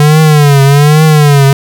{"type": "tone with vibrato", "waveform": "square", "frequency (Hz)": 146.83, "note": "D3", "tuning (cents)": 0, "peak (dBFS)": -3, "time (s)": [0, 1.53], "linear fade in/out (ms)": 2, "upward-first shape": "triangle", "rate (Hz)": 1.2, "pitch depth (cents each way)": 130, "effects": ["7-bit"]}